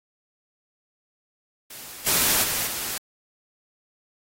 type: noise with level steps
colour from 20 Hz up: white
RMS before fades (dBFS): -40 / -21 / -26 / -30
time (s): 1.7-2.98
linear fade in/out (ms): 5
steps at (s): 2.06 / 2.43 / 2.66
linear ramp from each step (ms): 10
effects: AAC 48 kbps